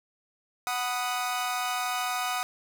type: chord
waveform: sawtooth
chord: B major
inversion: second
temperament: equal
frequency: 740 / 987.8 / 1244.5 Hz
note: F#5 / B5 / D#6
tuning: 0 / 0 / 0 cents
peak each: -27 / -33 / -28 dBFS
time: 0.67-2.43 s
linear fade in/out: 0 ms
effects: none